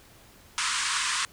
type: band-pass noise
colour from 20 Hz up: pink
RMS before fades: -28 dBFS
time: 0.58-1.25 s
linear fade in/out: 0 ms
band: 970 to 9600 Hz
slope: 96 dB/octave
effects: pink hiss -54 dBFS RMS until 1.32 s